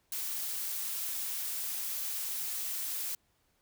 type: noise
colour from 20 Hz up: blue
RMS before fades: -36 dBFS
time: 0.12-3.15 s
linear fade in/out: 2 ms
effects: pink hiss -73 dBFS RMS until 3.61 s